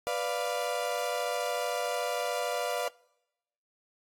35% pulse chord, B diminished, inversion none, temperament equal, 493.9 / 587.3 / 698.5 Hz, B4 / D5 / F5, 0 / 0 / 0 cents, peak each -32 dBFS, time 0.07-2.88 s, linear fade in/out 0 ms, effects noise-tail reverb RT60 0.9 s tail -24 dB re dry + AAC 48 kbps

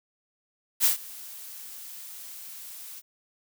blue noise with ADSR envelope, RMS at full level -19 dBFS, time 0.8-3.02 s, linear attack 49 ms, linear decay 120 ms, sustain -23 dB, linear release 39 ms, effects none

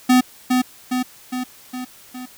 square tone with echo, 252.3 Hz, B3, 37 cents sharp, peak -11 dBFS, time 0.09-0.21 s, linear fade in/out 10 ms, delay 410 ms, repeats 5, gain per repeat -4 dB, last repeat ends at 2.26 s, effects white hiss -46 dBFS RMS until 2.37 s

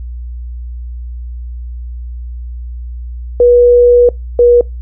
sine tone pair in turn, 485.3 / 481.9 Hz, B4 / B4, -30 / -43 cents, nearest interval unison, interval 13 cents, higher first, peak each -3 dBFS, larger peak neither, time 3.4-4.09 / 4.39-4.61 s, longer first, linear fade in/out 2 ms, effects noise-tail reverb RT60 0.2 s tail -24 dB re dry + added 60 Hz sine -21 dBFS peak until 4.81 s

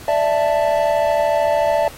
triangle chord, D suspended second, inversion none, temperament just, 587.3 / 660.7 / 881 Hz, D5 / E5 / A5, 0 / +4 / +2 cents, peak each -16 / -16 / -19 dBFS, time 0.08-1.88 s, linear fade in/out 2 ms, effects pink hiss -39 dBFS RMS until 1.97 s + AAC 48 kbps

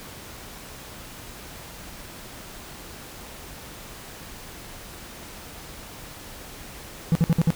triangle tone bursts, 164.81 Hz, E3, in tune, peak -13 dBFS, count 5, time 7.12-7.504 s, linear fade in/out 0 ms, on 32 ms, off 56 ms, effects pink hiss -41 dBFS RMS until 7.55 s

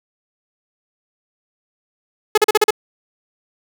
sawtooth tone bursts, 426.2 Hz, G#4, 45 cents sharp, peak -5 dBFS, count 6, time 2.35-2.707 s, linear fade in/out 5 ms, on 27 ms, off 39 ms, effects none

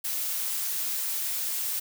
blue noise, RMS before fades -30 dBFS, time 0.04-1.8 s, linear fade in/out 10 ms, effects none

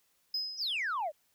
sine tone with exponential decay, 5060 Hz, D#8, 28 cents sharp, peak -27 dBFS, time 0.34-0.94 s, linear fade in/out 5 ms, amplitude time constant 130 ms
sine exponential sweep, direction down, 6000 to 561 Hz, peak -29 dBFS, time 0.57-1.12 s, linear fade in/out 50 ms
effects tanh soft clip ceiling -28 dBFS + white hiss -72 dBFS RMS until 1.34 s

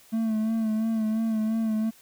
triangle tone with vibrato, 220.9 Hz, A3, 7 cents sharp, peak -21 dBFS, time 0.12-1.91 s, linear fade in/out 20 ms, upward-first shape sine, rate 2.9 Hz, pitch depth 37 cents each way, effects white hiss -55 dBFS RMS until 2.01 s

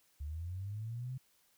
sine linear sweep, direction up, 70 to 132.1 Hz, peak -38 dBFS, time 0.2-1.18 s, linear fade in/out 10 ms, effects white hiss -71 dBFS RMS until 1.57 s

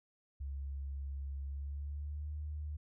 sine tone with pitch glide, 69.1 to 74.92 Hz, C#2 to D2, -5 to +35 cents, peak -38 dBFS, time 0.4-2.77 s, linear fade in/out 10 ms, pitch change +140 cents, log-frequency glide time 1.45-2.3 s, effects none

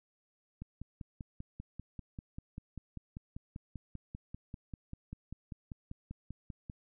click train, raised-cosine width 5 ms, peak -30 dBFS, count 32, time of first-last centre 0.62-6.698 s, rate 5.1 Hz, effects none

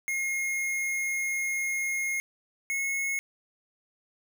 square tone pair in turn, 2148 / 2179 Hz, C7 / C#7, +45 / -30 cents, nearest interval unison, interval 25 cents, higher second, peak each -28 dBFS, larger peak neither, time 0.08-2.2 / 2.7-3.19 s, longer first, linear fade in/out 0 ms, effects none

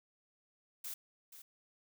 blue noise with echo, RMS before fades -43 dBFS, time 0.84-0.94 s, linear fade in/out 5 ms, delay 480 ms, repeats 1, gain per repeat -11 dB, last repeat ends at 1.42 s, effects none

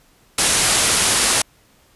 white low-pass noise, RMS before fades -17 dBFS, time 0.38-1.42 s, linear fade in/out 5 ms, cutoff 11000 Hz, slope 96 dB/octave, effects pink hiss -55 dBFS RMS until 1.95 s + resampled to 32000 Hz

